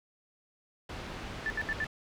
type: low-pass noise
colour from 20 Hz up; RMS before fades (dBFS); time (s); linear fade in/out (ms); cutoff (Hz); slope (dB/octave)
pink; -41; 0.89-1.87; 5; 3700; 12
type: tone bursts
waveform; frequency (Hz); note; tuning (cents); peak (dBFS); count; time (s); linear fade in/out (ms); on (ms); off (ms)
sine; 1760; A6; 0; -29; 4; 1.46-1.843; 0; 41; 73
effects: none